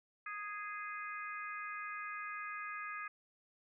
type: harmonic tone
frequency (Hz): 414.4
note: G#4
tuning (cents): -4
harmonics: 3 / 4 / 5 / 6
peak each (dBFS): -44 / -46 / -48 / -50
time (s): 0.26-3.08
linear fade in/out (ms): 5
effects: none